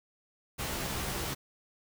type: noise with comb filter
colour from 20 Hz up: pink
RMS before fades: -35 dBFS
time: 0.58-1.35 s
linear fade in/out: 20 ms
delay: 15 ms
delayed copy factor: +0.6
effects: none